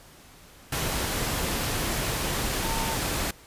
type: tone in noise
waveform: sine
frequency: 902 Hz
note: A5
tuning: 43 cents sharp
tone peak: -32 dBFS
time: 2.64-2.95 s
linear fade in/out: 5 ms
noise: pink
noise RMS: -28 dBFS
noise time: 0.72-3.31 s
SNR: -7 dB
effects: pink hiss -51 dBFS RMS until 3.46 s + resampled to 32000 Hz